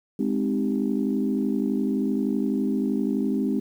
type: chord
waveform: sine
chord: Ab major seventh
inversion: none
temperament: equal with one note detuned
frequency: 207.7 / 260.1 / 311.1 / 392 Hz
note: Ab3 / C4 / Eb4 / G4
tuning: 0 / -10 / 0 / 0 cents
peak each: -25 / -25 / -29 / -31 dBFS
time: 0.19-3.6 s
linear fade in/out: 5 ms
effects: tanh soft clip ceiling -12 dBFS + 9-bit